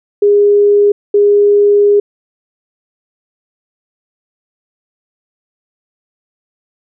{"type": "tone bursts at uneven times", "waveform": "sine", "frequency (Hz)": 409.4, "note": "G#4", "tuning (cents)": -25, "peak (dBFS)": -5, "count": 2, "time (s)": [[0.22, 0.92], [1.14, 2]], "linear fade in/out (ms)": 5, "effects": []}